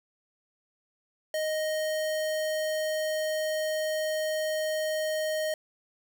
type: tone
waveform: square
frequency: 622.3 Hz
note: D#5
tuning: in tune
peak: -28 dBFS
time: 1.34-5.54 s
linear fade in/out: 2 ms
effects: none